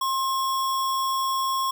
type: tone with sample-and-hold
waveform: sine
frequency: 1064 Hz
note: C6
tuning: 29 cents sharp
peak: -22 dBFS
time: 0.01-1.71 s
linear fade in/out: 5 ms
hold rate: 4410 Hz
effects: none